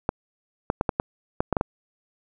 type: clicks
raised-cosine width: 1 ms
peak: -7 dBFS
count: 9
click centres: 0.091 / 0.701 / 0.811 / 0.892 / 0.999 / 1.405 / 1.527 / 1.568 / 1.611 s
effects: none